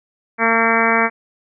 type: harmonic tone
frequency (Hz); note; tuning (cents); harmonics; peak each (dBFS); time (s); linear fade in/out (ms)
227.7; A#3; -40; 1 / 2 / 3 / 4 / 5 / 6 / 7 / 8 / 9 / 10; -22 / -22 / -22 / -22 / -22 / -22 / -22 / -22 / -22 / -22; 0.38-1.1; 50
effects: none

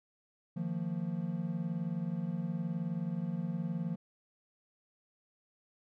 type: chord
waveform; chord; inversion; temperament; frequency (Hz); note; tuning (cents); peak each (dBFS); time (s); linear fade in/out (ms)
triangle; Eb suspended second; none; equal with one note detuned; 155.56 / 174.61 / 227.2; Eb3 / F3 / Bb3; 0 / 0 / -44; -37 / -33 / -39; 0.56-3.96; 10
effects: none

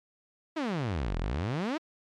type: exponential two-way sweep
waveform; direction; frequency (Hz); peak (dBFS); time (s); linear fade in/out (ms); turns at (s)
sawtooth; down then up; 336.8 to 38 to 336.8; -25; 0.56-1.78; 10; 1.18
effects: low-pass 4000 Hz 12 dB/octave + MP3 96 kbps

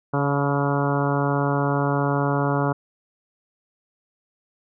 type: harmonic tone with a mistuned harmonic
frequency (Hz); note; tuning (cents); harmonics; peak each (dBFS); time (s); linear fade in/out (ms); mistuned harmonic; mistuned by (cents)
141.3; C#3; +34; 1 / 2 / 3 / 4 / 5 / 6 / 7 / 8 / 9 / 10; -23 / -26 / -28 / -29 / -30 / -31 / -31 / -32 / -33 / -33; 0.13-2.73; 10; 6; +35
effects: none

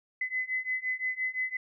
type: beating tone pair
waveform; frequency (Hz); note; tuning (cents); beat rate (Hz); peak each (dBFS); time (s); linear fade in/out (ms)
sine; 2021 / 2026.8; B6 / B6; +39 / +44; 5.8; -33 / -32; 0.21-1.57; 5
effects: none

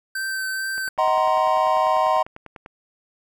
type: tone with vibrato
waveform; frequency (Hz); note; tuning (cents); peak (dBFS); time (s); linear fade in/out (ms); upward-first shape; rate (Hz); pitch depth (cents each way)
square; 1549; G6; -21; -25; 0.15-0.89; 5; triangle; 2.3; 16
type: click train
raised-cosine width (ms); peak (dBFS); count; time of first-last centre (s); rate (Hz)
0.5; -24; 20; 0.78-2.661; 10.1
type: chord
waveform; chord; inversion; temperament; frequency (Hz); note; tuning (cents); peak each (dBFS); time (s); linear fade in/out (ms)
triangle; C half-diminished seventh; first; just; 627.9 / 753.5 / 941.9 / 1046.5; Eb5 / Gb5 / Bb5 / C6; +16 / +31 / +18 / 0; -20 / -20 / -21 / -20; 0.98-2.23; 10
effects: none

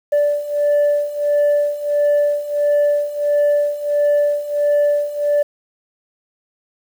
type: beating tone pair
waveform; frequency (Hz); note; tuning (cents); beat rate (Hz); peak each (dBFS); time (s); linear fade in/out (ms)
sine; 583 / 584.5; D5 / D5; -13 / -8; 1.5; -17 / -14; 0.12-5.43; 10
effects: tanh soft clip ceiling -10 dBFS + 7-bit

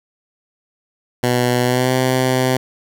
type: tone with pitch glide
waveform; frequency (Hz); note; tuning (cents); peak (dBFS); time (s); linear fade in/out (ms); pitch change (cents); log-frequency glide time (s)
10% pulse; 123.47 to 128.79; B2 to C3; 0 to -27; -6; 1.23-2.57; 5; +73; 1.62-1.93
effects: none

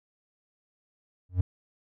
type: tone with exponential growth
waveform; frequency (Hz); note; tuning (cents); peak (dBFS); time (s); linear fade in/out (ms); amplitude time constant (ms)
triangle; 90.7; F#2; -34; -15; 1.29-1.41; 5; 24
effects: none

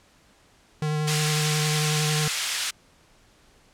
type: tone with vibrato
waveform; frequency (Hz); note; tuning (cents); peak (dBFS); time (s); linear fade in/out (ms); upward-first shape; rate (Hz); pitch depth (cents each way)
square; 152.2; D#3; -38; -24; 0.82-2.28; 2; triangle; 11; 18
type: high-pass noise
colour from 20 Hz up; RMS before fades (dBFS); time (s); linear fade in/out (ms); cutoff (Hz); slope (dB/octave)
pink; -26; 1.07-2.71; 10; 2100; 12
effects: pink hiss -58 dBFS RMS until 3.73 s + low-pass 9000 Hz 12 dB/octave

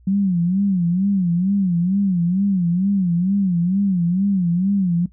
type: tone with vibrato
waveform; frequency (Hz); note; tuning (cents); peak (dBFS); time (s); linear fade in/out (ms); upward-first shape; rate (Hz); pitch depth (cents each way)
sine; 185; F#3; 0; -15; 0.07-5.06; 5; sine; 2.2; 150
effects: noise-tail reverb RT60 0.1 s tail -19 dB re dry + added 60 Hz sine -47 dBFS peak until 5.12 s

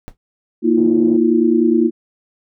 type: noise with exponential decay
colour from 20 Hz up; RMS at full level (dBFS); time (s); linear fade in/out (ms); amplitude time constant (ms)
brown; -29; 0.08-0.17; 0; 18
type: chord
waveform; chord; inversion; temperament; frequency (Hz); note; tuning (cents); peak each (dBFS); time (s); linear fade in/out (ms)
sine; Bb suspended fourth; none; equal with one note detuned; 233.1 / 319.3 / 349.2; Bb3 / Eb4 / F4; 0 / +45 / 0; -15; 0.62-1.91; 50
type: band-pass noise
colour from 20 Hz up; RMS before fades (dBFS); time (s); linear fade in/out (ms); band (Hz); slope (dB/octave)
pink; -31; 0.77-1.17; 5; 140 to 520; 24
effects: none

